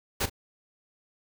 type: noise with echo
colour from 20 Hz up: pink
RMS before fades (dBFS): -27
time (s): 0.2-0.26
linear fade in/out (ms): 10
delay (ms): 38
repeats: 1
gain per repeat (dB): -14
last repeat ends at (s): 0.298
effects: none